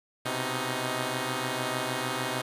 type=tone cluster; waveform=5% pulse; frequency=125.1 / 131.7 / 313.4 Hz; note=B2 / C3 / D#4; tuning=+23 / +12 / +13 cents; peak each=-22 dBFS; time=0.25-2.42 s; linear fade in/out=10 ms; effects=resampled to 32000 Hz